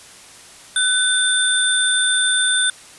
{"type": "tone cluster", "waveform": "sine", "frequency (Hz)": [1503, 3563, 8970], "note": ["F#6", "A7", "C#9"], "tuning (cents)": [27, 21, 19], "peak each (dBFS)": -19, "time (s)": [0.76, 2.7], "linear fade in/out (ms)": 2, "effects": ["white hiss -42 dBFS RMS until 2.98 s", "resampled to 24000 Hz"]}